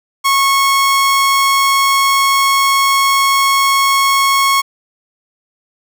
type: tone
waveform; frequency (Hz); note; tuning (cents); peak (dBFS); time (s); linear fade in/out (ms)
sawtooth; 1097; C#6; -18; -6; 0.24-4.62; 20
effects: none